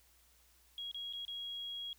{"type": "tone with dropouts", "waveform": "sine", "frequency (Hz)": 3300, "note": "G#7", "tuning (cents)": -12, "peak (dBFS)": -40, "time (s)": [0.78, 1.93], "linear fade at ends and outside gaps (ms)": 1, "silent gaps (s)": [[0.914, 0.945], [1.127, 1.134], [1.251, 1.28]], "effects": ["added 60 Hz sine -70 dBFS peak until 1.98 s", "white hiss -68 dBFS RMS until 1.98 s"]}